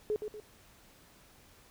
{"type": "tone with echo", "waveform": "sine", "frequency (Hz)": 424.3, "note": "G#4", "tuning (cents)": 37, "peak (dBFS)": -28, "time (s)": [0.1, 0.16], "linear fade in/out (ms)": 0, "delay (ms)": 120, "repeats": 2, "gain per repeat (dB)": -7, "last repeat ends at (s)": 0.4, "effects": ["pink hiss -60 dBFS RMS until 1.7 s"]}